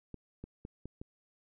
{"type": "clicks", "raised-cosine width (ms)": 3, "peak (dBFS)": -30, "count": 5, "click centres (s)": [0.143, 0.44, 0.651, 0.856, 1.015], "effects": []}